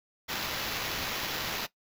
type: noise with sample-and-hold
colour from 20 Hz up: violet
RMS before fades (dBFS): -34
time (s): 0.28-1.67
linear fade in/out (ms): 20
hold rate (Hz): 8820
effects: noise-tail reverb RT60 0.1 s tail -17 dB re dry